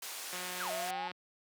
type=band-pass noise; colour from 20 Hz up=white; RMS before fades=-43 dBFS; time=0.02-0.91 s; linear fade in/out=5 ms; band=460 to 11000 Hz; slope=12 dB/octave
type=click train; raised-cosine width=0.3 ms; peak=-26 dBFS; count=143; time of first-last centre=0.33-1.115 s; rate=181 Hz
type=exponential two-way sweep; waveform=sine; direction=down then up; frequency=1700 to 630 to 870 Hz; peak=-36 dBFS; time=0.6-1.08 s; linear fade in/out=5 ms; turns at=0.71 s
effects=high-pass 150 Hz 12 dB/octave